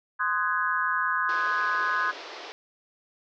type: chord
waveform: sine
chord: Ab dominant seventh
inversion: first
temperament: just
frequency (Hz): 1038.3 / 1245.9 / 1495.1 / 1661.2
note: C6 / Eb6 / Gb6 / Ab6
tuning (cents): -14 / +2 / +18 / 0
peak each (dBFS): -29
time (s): 0.19-2.12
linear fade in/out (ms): 20
type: band-pass noise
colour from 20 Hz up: pink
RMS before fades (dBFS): -41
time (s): 1.29-2.52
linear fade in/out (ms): 0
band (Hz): 340 to 5400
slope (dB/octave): 48
effects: none